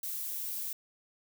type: noise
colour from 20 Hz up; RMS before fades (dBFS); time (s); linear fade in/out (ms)
violet; -37; 0.03-0.73; 2
effects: none